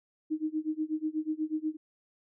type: tone with tremolo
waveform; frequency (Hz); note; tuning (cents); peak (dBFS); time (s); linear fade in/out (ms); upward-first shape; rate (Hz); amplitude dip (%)
sine; 311.1; D#4; 0; -26; 0.3-1.77; 20; sine; 8.2; 95
effects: none